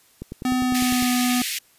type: click train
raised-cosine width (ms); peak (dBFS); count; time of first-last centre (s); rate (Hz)
3; -19; 9; 0.22-1.025; 9.94
type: tone with pitch glide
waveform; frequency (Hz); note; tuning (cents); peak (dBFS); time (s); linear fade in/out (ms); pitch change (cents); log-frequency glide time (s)
square; 253.4 to 247.9; B3 to B3; +45 to +7; -20; 0.45-1.42; 2; -38; 0.58-1.12
type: high-pass noise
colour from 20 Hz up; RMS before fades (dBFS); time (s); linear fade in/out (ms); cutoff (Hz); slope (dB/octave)
pink; -27; 0.74-1.59; 10; 1900; 48
effects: white hiss -57 dBFS RMS until 1.78 s + resampled to 32000 Hz